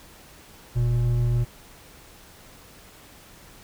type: tone pair together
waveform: triangle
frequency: 42.36 / 119.8 Hz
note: E1 / A#2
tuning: +48 / +48 cents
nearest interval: octave + tritone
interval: 1800 cents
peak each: -25 / -18 dBFS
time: 0.75-1.45 s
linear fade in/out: 20 ms
effects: pink hiss -49 dBFS RMS until 3.63 s